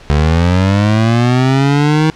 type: linear sweep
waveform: 25% pulse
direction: up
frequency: 72 to 158.4 Hz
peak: -5 dBFS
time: 0.1-2.1 s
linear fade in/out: 0 ms
effects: pink hiss -39 dBFS RMS until 2.15 s + low-pass 5000 Hz 12 dB/octave